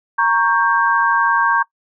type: chord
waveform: sine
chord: G diminished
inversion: first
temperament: equal with one note detuned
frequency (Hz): 932.3 / 1108.7 / 1583.5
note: Bb5 / Db6 / G6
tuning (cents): 0 / 0 / +17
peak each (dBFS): -17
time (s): 0.18-1.63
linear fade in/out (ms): 10
effects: noise-tail reverb RT60 0.1 s tail -21 dB re dry